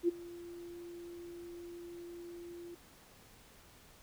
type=tone with ADSR envelope; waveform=sine; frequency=345.4 Hz; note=F4; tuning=19 cents flat; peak=-24 dBFS; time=0.03-2.75 s; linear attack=54 ms; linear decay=17 ms; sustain=-21 dB; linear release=8 ms; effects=pink hiss -60 dBFS RMS until 4.02 s